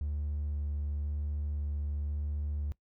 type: tone with vibrato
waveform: triangle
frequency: 73.42 Hz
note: D2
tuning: in tune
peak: -29 dBFS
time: 0.01-2.72 s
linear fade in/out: 0 ms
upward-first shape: square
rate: 0.96 Hz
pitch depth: 8 cents each way
effects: noise-tail reverb RT60 0.1 s tail -21 dB re dry + tanh soft clip ceiling -25 dBFS